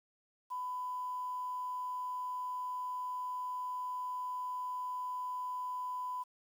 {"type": "tone with quantisation", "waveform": "sine", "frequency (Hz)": 1000, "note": "B5", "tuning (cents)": 21, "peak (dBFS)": -36, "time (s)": [0.5, 6.24], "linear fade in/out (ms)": 20, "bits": 10, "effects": []}